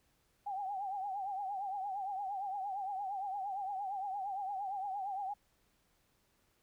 sine tone with vibrato, 787 Hz, G5, 7 cents sharp, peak -36 dBFS, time 0.46-5.34 s, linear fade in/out 10 ms, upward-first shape triangle, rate 8.7 Hz, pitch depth 110 cents each way, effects pink hiss -74 dBFS RMS until 6.62 s

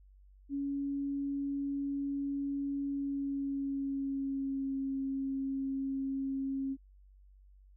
sine tone with pitch glide, 280 to 270.3 Hz, C#4 to C#4, +18 to -44 cents, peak -32 dBFS, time 0.49-6.77 s, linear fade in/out 50 ms, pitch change -62 cents, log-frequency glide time 2.89-4.83 s, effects added 48 Hz sine -56 dBFS peak until 7.76 s

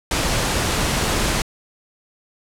pink noise, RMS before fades -20 dBFS, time 0.11-1.42 s, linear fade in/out 2 ms, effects low-pass 10000 Hz 12 dB/octave

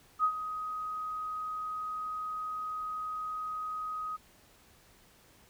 sine tone with ADSR envelope, 1256 Hz, D#6, 16 cents sharp, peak -22 dBFS, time 0.19-4.17 s, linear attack 49 ms, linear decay 76 ms, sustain -12 dB, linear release 18 ms, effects pink hiss -61 dBFS RMS until 5.49 s

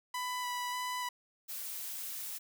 sawtooth tone with vibrato, 991 Hz, B5, 6 cents sharp, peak -31 dBFS, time 0.14-1.09 s, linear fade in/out 5 ms, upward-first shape square, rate 1.7 Hz, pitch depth 10 cents each way
blue noise, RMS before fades -41 dBFS, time 1.48-2.39 s, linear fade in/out 20 ms
effects none

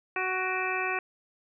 harmonic tone with a mistuned harmonic, 372.3 Hz, F#4, 11 cents sharp, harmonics 1 / 2 / 3 / 4 / 5 / 6 / 7, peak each -35 / -35 / -35 / -35 / -35 / -35 / -35 dBFS, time 0.16-0.99 s, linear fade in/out 2 ms, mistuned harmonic 6, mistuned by +95 cents, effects none

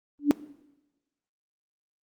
sine tone with exponential growth, 289.6 Hz, D4, 24 cents flat, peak -11 dBFS, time 0.19-0.31 s, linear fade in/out 0 ms, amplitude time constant 25 ms, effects noise-tail reverb RT60 1.0 s tail -18 dB re dry + Opus 24 kbps

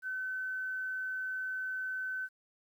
sine tone, 1521 Hz, F#6, 47 cents sharp, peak -34 dBFS, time 0.02-2.29 s, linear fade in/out 50 ms, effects 11-bit

